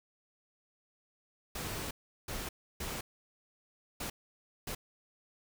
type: noise bursts at uneven times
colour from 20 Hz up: pink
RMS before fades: -39 dBFS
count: 5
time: 1.55-1.91 / 2.28-2.49 / 2.8-3.01 / 4-4.1 / 4.67-4.75 s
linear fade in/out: 5 ms
effects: none